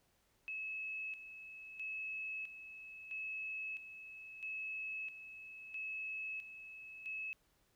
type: tone with tremolo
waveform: sine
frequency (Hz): 2588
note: E7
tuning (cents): -32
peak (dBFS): -40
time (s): 0.48-7.33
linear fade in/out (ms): 0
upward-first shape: square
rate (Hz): 0.76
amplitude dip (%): 65
effects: pink hiss -75 dBFS RMS until 7.75 s